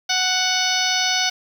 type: harmonic tone with a mistuned harmonic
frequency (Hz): 741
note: F#5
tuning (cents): +2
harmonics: 1 / 2 / 3 / 4 / 5 / 6 / 7 / 8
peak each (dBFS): -26 / -26 / -26 / -26 / -26 / -26 / -26 / -26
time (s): 0.09-1.3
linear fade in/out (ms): 10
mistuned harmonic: 5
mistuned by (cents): -27
effects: 7-bit